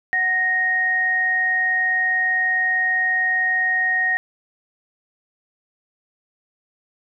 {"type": "tone pair together", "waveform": "sine", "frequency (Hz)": [744.1, 1864.7], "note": ["F#5", "A#6"], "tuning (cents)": [10, 0], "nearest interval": "octave + major third", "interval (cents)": 1590, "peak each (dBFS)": [-28, -17], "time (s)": [0.13, 4.17], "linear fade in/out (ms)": 0, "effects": []}